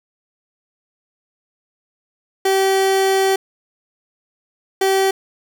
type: tone pair in turn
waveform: 30% pulse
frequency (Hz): 385.6 / 385.6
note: G4 / G4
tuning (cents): -28 / -28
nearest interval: unison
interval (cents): 0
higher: neither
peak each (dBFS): -11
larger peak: neither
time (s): 2.45-3.36 / 4.81-5.11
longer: first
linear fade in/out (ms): 5
effects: none